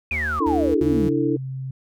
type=tone bursts; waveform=square; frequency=76 Hz; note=D#2; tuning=40 cents flat; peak=-29 dBFS; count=3; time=0.11-1.096 s; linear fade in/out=10 ms; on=290 ms; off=58 ms
type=exponential sweep; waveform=sine; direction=down; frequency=2518 to 174.61 Hz; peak=-22 dBFS; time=0.11-1.08 s; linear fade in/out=2 ms
type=chord; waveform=sine; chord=D suspended second; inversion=none; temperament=equal with one note detuned; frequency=293.7 / 329.6 / 445.1 Hz; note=D4 / E4 / A4; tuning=0 / 0 / +20 cents; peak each=-22 / -22 / -25 dBFS; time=0.4-1.37 s; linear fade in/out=10 ms
type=tone with pitch glide; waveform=sine; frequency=138.59 to 132.18 Hz; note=C#3 to C3; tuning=0 to +18 cents; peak=-27 dBFS; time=0.81-1.71 s; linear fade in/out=5 ms; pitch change=-82 cents; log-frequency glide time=0.98-1.34 s
effects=none